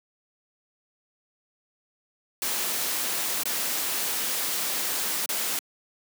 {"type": "noise with dropouts", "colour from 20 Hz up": "white", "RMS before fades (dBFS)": -28, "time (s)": [2.42, 5.59], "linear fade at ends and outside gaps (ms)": 1, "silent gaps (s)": [[3.434, 3.455], [5.259, 5.291]], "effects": ["high-pass 200 Hz 12 dB/octave"]}